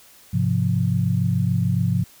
sine chord, F minor, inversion first, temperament equal, 103.83 / 130.81 / 174.61 Hz, Ab2 / C3 / F3, 0 / 0 / 0 cents, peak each -22 dBFS, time 0.33-2.04 s, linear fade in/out 10 ms, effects white hiss -50 dBFS RMS until 2.2 s

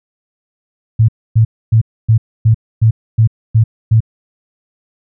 sine tone bursts, 111.6 Hz, A2, 25 cents sharp, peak -5 dBFS, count 9, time 0.99-4.005 s, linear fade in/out 10 ms, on 95 ms, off 270 ms, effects none

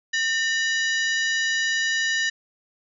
harmonic tone with a mistuned harmonic, 976 Hz, B5, 21 cents flat, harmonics 2 / 3 / 4 / 5 / 6 / 7, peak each -22 / -30 / -31 / -35 / -35 / -36 dBFS, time 0.13-2.3 s, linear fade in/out 10 ms, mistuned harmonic 2, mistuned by -130 cents, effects none

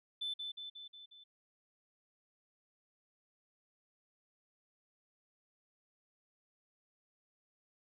sine tone with echo, 3520 Hz, A7, in tune, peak -35 dBFS, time 0.21-0.34 s, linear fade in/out 10 ms, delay 180 ms, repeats 5, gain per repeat -4 dB, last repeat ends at 1.24 s, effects tanh soft clip ceiling -32 dBFS

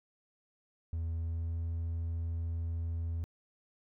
triangle tone with pitch glide, 82.41 to 83.37 Hz, E2 to E2, 0 to +20 cents, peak -30 dBFS, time 0.93-3.24 s, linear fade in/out 0 ms, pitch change +20 cents, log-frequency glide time 1.14-1.58 s, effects tanh soft clip ceiling -26 dBFS

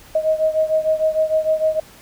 sine beating tone pair, 627 / 633.6 Hz, D#5 / D#5, +13 / +31 cents, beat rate 6.6 Hz, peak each -17 / -20 dBFS, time 0.15-1.8 s, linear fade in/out 5 ms, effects pink hiss -45 dBFS RMS until 2.01 s

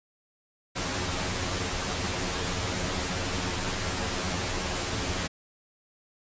pink noise with comb filter, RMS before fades -30 dBFS, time 0.75-5.28 s, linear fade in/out 20 ms, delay 11 ms, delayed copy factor +1, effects resampled to 16000 Hz

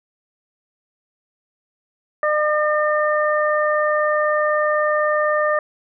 harmonic tone, 604 Hz, D5, 48 cents sharp, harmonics 1 / 2 / 3, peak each -18 / -21 / -23 dBFS, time 2.23-5.59 s, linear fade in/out 2 ms, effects none

